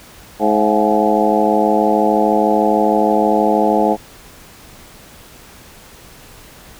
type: harmonic tone with a mistuned harmonic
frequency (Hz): 106.3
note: G#2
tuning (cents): +41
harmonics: 2 / 3 / 4 / 5 / 6 / 7 / 8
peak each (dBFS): -19 / -19 / -19 / -19 / -19 / -19 / -19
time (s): 0.39-3.97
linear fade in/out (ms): 50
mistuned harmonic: 6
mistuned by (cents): +88
effects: pink hiss -41 dBFS RMS until 6.79 s